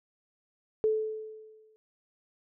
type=tone with exponential decay; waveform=sine; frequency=435.1 Hz; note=A4; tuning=19 cents flat; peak=-21 dBFS; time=0.84-1.76 s; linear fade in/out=0 ms; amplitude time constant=200 ms; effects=none